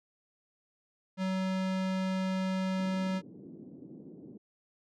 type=tone; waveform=square; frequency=188.4 Hz; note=F#3; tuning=32 cents sharp; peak=-30 dBFS; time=1.17-3.22 s; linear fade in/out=50 ms
type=band-pass noise; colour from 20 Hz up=pink; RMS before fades=-49 dBFS; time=2.77-4.38 s; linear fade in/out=10 ms; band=180 to 350 Hz; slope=24 dB/octave
effects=low-pass 5000 Hz 12 dB/octave